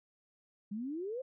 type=exponential sweep; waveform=sine; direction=up; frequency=196 to 540 Hz; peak=-36 dBFS; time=0.71-1.22 s; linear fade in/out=10 ms; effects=none